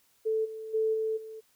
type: tone with level steps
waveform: sine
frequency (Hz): 440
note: A4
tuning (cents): 0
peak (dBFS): -25 / -37 / -24 / -27 / -40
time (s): 0.25-1.41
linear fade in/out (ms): 20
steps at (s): 0.44 / 0.73 / 0.93 / 1.16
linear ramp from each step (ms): 20
effects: white hiss -67 dBFS RMS until 1.55 s